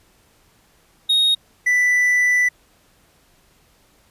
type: tone pair in turn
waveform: triangle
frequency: 3739 / 1980.7 Hz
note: A#7 / B6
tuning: +4 / +5 cents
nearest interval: major seventh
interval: 1099 cents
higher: first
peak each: -12 dBFS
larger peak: neither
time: 1.09-1.35 / 1.66-2.49 s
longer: second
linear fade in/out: 10 ms
effects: pink hiss -57 dBFS RMS until 4.1 s + resampled to 32000 Hz